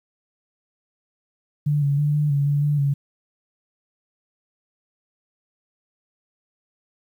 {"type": "tone with pitch steps", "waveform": "sine", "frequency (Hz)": [147.3, 141.5, 147.4, 148.9, 141.6, 144.2, 147, 140.7], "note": ["D3", "C#3", "D3", "D3", "C#3", "D3", "D3", "C#3"], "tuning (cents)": [6, 36, 7, 24, 37, -31, 2, 26], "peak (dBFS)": -17, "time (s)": [1.66, 2.94], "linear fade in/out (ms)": 10, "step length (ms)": 160, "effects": ["9-bit"]}